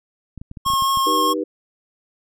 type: clicks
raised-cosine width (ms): 5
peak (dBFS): -22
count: 9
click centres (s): 0.377 / 0.415 / 0.514 / 0.572 / 0.664 / 0.702 / 0.736 / 0.823 / 0.973
type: tone with vibrato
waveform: square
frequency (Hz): 1081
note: C#6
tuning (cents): -44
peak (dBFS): -17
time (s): 0.65-1.34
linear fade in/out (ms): 20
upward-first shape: triangle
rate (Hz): 4.8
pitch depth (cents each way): 12
type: chord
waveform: sine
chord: Eb augmented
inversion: none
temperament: just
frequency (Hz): 311.1 / 388.9 / 486.1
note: Eb4 / G4 / B4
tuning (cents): 0 / -14 / -28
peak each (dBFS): -24 / -26 / -25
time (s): 1.06-1.44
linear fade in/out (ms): 10
effects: none